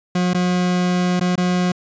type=tone with dropouts; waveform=40% pulse; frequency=179.8 Hz; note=F#3; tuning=49 cents flat; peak=-15 dBFS; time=0.15-1.72 s; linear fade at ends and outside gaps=5 ms; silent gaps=0.335-0.345 / 1.197-1.209 / 1.357-1.377 s; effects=resampled to 16000 Hz